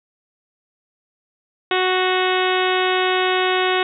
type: harmonic tone with a mistuned harmonic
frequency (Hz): 370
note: F#4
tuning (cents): 0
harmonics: 1 / 2 / 3 / 4 / 5 / 6 / 7 / 8 / 9 / 10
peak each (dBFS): -20 / -23 / -25 / -26 / -27 / -28 / -28 / -29 / -30 / -30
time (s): 1.71-3.83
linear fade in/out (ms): 2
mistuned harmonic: 6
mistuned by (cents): -26
effects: none